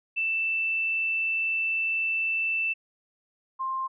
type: tone pair in turn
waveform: sine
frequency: 2658 / 1054.8 Hz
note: E7 / C6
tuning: +14 / +14 cents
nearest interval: octave + major third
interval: 1600 cents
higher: first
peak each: -24 / -27 dBFS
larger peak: first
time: 0.16-2.74 / 3.59-3.88 s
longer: first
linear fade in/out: 20 ms
effects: none